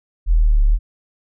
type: linear two-way sweep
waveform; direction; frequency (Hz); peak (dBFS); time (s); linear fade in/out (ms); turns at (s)
sine; down then up; 41.93 to 35.27 to 41.93; -10; 0.26-0.79; 50; 0.65
effects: none